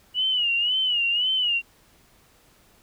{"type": "tone with vibrato", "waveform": "sine", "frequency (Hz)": 2915, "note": "F#7", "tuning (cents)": -26, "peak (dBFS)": -20, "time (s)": [0.14, 1.62], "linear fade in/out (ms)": 50, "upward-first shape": "sine", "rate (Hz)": 1.9, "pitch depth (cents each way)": 99, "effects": ["pink hiss -58 dBFS RMS until 2.82 s"]}